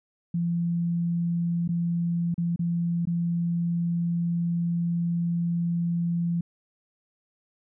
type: tone with dropouts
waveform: sine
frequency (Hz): 170.8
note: F3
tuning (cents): -38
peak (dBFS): -23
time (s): 0.34-6.41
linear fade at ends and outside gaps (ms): 5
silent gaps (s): 1.678-1.689 / 2.343-2.379 / 2.561-2.592 / 3.054-3.071
effects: none